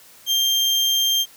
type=tone; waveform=35% pulse; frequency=3181 Hz; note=G7; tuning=25 cents sharp; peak=-15 dBFS; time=0.26-1.26 s; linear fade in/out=50 ms; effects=white hiss -48 dBFS RMS until 1.36 s + high-pass 80 Hz 12 dB/octave